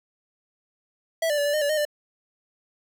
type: tone with pitch steps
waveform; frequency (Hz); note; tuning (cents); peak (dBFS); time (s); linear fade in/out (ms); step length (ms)
square; 655 / 590 / 576 / 582 / 610 / 575 / 616 / 593; E5 / D5 / D5 / D5 / D#5 / D5 / D#5 / D5; -11 / +8 / -34 / -16 / -34 / -37 / -17 / +17; -22; 1.22-1.852; 5; 79
effects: 9-bit